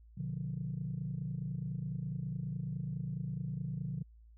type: chord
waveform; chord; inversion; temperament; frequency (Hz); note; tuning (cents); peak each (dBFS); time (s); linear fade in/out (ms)
sine; B diminished; none; just; 123.47 / 148.16 / 177.8; B2 / D3 / F3; 0 / +16 / +31; -40 / -38 / -40; 0.17-4.03; 10
effects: tanh soft clip ceiling -28 dBFS + added 56 Hz sine -55 dBFS peak until 4.37 s